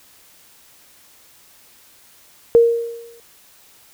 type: tone with exponential decay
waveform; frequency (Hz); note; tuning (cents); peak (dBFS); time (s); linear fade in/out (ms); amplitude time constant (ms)
sine; 466.2; A#4; 0; -5; 2.55-3.2; 0; 140
effects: white hiss -50 dBFS RMS until 3.93 s